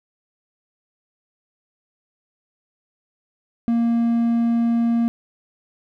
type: tone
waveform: triangle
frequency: 233.1 Hz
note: A#3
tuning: in tune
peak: -14 dBFS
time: 3.68-5.08 s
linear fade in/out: 0 ms
effects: none